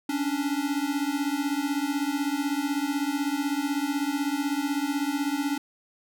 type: beating tone pair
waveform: square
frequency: 277.2 / 293.2 Hz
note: C#4 / D4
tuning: 0 / -3 cents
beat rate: 16 Hz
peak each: -29 dBFS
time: 0.09-5.58 s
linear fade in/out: 5 ms
effects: none